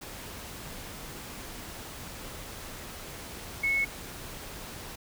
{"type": "tone in noise", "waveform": "sine", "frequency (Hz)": 2197, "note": "C#7", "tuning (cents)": -16, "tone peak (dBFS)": -24, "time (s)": [3.63, 3.85], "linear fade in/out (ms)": 10, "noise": "pink", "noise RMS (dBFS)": -42, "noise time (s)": [0.01, 4.96], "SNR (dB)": 15, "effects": []}